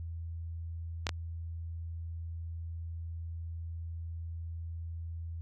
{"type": "clicks", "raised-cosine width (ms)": 0.2, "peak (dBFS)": [-13, -15], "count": 2, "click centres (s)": [1.068, 1.092], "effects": ["added 83 Hz sine -37 dBFS peak until 5.41 s"]}